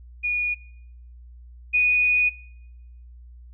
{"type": "tone pair in turn", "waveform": "sine", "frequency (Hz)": [2449, 2473], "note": ["D#7", "D#7"], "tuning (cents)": [-28, -11], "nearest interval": "unison", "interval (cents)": 17, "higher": "second", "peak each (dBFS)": [-21, -16], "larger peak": "second", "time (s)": [[0.23, 0.55], [1.73, 2.3]], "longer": "second", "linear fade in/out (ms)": 20, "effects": ["noise-tail reverb RT60 0.9 s tail -25 dB re dry", "added 60 Hz sine -42 dBFS peak until 3.53 s"]}